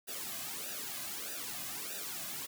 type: noise with flanger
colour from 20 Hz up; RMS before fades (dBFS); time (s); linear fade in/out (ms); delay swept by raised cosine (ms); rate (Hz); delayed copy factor
white; -41; 0.07-2.47; 20; 0.92 to 2.22; 1.6; -0.9
effects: none

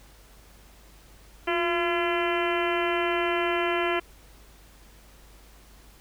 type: harmonic tone with a mistuned harmonic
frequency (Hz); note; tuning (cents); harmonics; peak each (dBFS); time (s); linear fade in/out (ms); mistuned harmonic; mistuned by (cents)
340.7; F4; -43; 1 / 2 / 3 / 4 / 5 / 6 / 7 / 8 / 9; -27 / -30 / -32 / -33 / -34 / -35 / -35 / -36 / -37; 1.47-4; 10; 1; +63
effects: added 50 Hz sine -52 dBFS peak until 6 s + pink hiss -55 dBFS RMS until 6 s

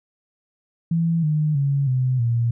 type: tone with pitch steps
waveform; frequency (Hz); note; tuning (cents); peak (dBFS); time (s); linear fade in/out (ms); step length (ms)
sine; 166.3 / 152.5 / 139.84 / 128.23 / 117.59; E3 / D#3 / C#3 / C3 / A#2; +16 / -34 / +16 / -35 / +16; -17; 0.91-2.51; 5; 320
effects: none

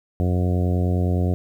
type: harmonic tone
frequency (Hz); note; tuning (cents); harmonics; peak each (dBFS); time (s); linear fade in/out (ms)
89.8; F2; +49; 1 / 2 / 3 / 4 / 5 / 6 / 7 / 8; -19 / -25 / -29 / -31 / -33 / -35 / -36 / -37; 0.2-1.34; 0
effects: 9-bit

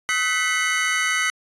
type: tone cluster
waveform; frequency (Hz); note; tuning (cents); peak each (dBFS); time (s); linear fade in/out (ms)
square; 1273 / 1509 / 1980 / 2144 / 2991; D#6 / F#6 / B6 / C7 / F#7; +39 / +34 / +4 / +42 / +18; -28 / -28 / -24 / -27 / -29; 0.09-1.3; 0
effects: resampled to 22050 Hz

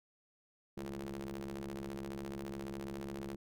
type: ring-modulated tone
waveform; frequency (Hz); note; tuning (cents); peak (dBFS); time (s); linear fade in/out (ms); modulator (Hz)
sawtooth; 69.3; C#2; 0; -34; 0.77-3.36; 5; 270
effects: none

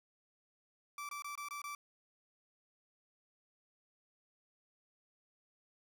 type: tone bursts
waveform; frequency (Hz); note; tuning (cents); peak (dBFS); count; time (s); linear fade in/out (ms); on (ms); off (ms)
30% pulse; 1164; D6; -16; -39; 6; 0.98-1.75; 2; 110; 22
effects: none

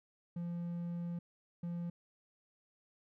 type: tone bursts at uneven times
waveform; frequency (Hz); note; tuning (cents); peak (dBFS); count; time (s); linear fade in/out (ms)
triangle; 172.3; F3; -23; -35; 2; 0.36-1.19 / 1.63-1.9; 5
effects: none

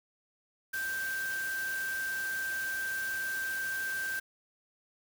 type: tone in noise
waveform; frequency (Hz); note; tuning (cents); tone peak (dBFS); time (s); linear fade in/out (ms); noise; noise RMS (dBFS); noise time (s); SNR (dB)
sine; 1568; G6; 0; -32; 0.73-4.2; 10; white; -43; 0.73-4.2; +8
effects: none

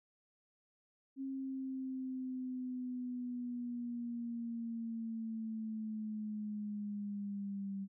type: linear sweep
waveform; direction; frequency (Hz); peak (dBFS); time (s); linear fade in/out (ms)
sine; down; 269.8 to 195; -38; 1.16-7.88; 50
effects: none

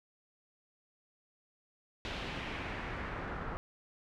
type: noise with low-pass filter sweep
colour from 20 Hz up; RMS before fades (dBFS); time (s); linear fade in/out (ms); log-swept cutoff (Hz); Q
pink; -40; 2.05-3.57; 0; 3400 to 1300; 1.6
effects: none

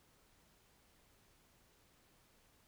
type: silence
effects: pink hiss -70 dBFS RMS until 2.67 s

